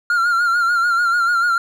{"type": "tone with vibrato", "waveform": "triangle", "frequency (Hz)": 1396.9, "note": "F6", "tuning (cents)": 0, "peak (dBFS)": -12, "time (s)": [0.1, 1.58], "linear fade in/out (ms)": 2, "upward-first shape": "sine", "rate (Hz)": 6.8, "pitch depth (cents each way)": 56, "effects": []}